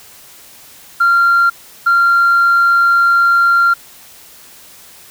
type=tone pair in turn; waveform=sine; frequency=1384 / 1384 Hz; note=F6 / F6; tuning=-16 / -16 cents; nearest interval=unison; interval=0 cents; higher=neither; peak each=-6 dBFS; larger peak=neither; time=1-1.5 / 1.86-3.74 s; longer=second; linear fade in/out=10 ms; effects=tanh soft clip ceiling -5 dBFS + white hiss -40 dBFS RMS until 5.1 s